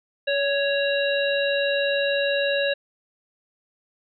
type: harmonic tone with a mistuned harmonic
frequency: 554.4 Hz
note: C#5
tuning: in tune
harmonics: 1 / 3 / 5 / 7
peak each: -22 / -27 / -29 / -30 dBFS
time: 0.27-2.74 s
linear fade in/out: 10 ms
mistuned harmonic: 1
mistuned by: +27 cents
effects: none